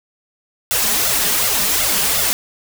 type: noise with flanger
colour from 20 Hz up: white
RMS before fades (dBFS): -17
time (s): 0.71-2.33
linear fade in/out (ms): 0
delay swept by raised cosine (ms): 1.4 to 5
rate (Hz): 2.7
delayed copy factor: +1
effects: none